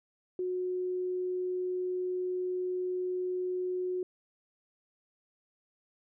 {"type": "tone", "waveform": "sine", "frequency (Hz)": 365, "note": "F#4", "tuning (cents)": -24, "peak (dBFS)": -30, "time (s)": [0.39, 4.03], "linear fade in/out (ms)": 2, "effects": []}